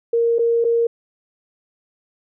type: tone with dropouts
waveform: sine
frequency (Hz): 465.6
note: A#4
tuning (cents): -2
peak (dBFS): -14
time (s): 0.13-0.87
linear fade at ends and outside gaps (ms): 5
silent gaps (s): 0.385-0.391 / 0.643-0.648
effects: none